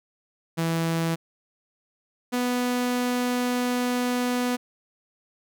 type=tone pair in turn; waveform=sawtooth; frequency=164.81 / 246.9 Hz; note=E3 / B3; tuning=0 / 0 cents; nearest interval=perfect fifth; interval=700 cents; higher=second; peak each=-19 dBFS; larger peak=neither; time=0.57-1.16 / 2.32-4.57 s; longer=second; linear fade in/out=20 ms; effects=none